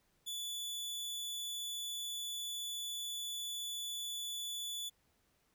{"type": "tone", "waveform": "sawtooth", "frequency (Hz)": 3459, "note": "A7", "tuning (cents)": -30, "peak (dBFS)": -36, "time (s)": [0.26, 4.9], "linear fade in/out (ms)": 20, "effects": ["pink hiss -75 dBFS RMS until 5.54 s"]}